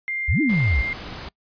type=tone; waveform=sine; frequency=2100 Hz; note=C7; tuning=6 cents sharp; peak=-24 dBFS; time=0.08-0.93 s; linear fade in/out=0 ms
type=exponential two-way sweep; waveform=sine; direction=up then down; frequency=54.4 to 329.6 to 54.4 Hz; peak=-17 dBFS; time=0.28-0.82 s; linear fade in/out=10 ms; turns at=0.41 s
type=noise; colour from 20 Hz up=pink; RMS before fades=-35 dBFS; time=0.49-1.29 s; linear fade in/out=5 ms
effects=noise-tail reverb RT60 0.1 s tail -24 dB re dry + resampled to 11025 Hz